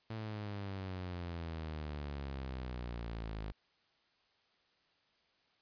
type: exponential sweep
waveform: sawtooth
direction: down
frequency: 112.2 to 51.91 Hz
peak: -36 dBFS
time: 0.1-3.52 s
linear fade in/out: 5 ms
effects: white hiss -73 dBFS RMS until 5.61 s + resampled to 11025 Hz